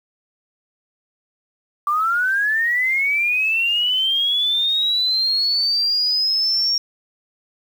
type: linear sweep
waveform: sine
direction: up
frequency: 1159 to 5570 Hz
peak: -16 dBFS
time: 1.87-6.78 s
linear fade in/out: 2 ms
effects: 7-bit